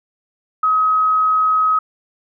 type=tone; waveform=sine; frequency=1270 Hz; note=D#6; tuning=35 cents sharp; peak=-12 dBFS; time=0.63-1.79 s; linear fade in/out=5 ms; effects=none